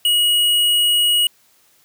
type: tone with hard clipping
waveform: sine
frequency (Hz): 2900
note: F#7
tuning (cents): -35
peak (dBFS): -14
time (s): 0.05-1.27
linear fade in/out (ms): 2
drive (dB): 15
effects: white hiss -56 dBFS RMS until 1.84 s + high-pass 80 Hz 12 dB/octave